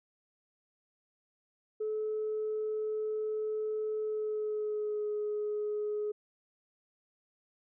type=tone with pitch glide; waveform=sine; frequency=430.9 to 420.1 Hz; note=A4 to G#4; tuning=-36 to +20 cents; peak=-30 dBFS; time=1.8-6.12 s; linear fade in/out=10 ms; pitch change=-44 cents; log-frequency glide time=4-5.08 s; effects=tanh soft clip ceiling -27 dBFS